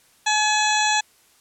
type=harmonic tone with a mistuned harmonic; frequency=851 Hz; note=G#5; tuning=42 cents sharp; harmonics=1 / 2 / 3 / 4 / 5 / 7 / 8 / 9; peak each=-21 / -24 / -26 / -27 / -28 / -29 / -30 / -31 dBFS; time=0.26-1.01 s; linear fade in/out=10 ms; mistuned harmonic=5; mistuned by=-80 cents; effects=white hiss -57 dBFS RMS until 1.4 s + low-pass 12000 Hz 12 dB/octave